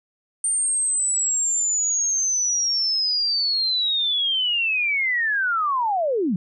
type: linear sweep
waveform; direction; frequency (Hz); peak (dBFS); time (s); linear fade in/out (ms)
sine; down; 8890 to 161.5; -19; 0.44-6.36; 2
effects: none